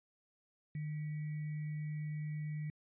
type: tone with sample-and-hold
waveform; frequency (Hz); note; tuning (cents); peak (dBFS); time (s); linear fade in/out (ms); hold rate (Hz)
sine; 151.5; D#3; -46; -37; 0.75-2.7; 2; 2100
effects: resampled to 8000 Hz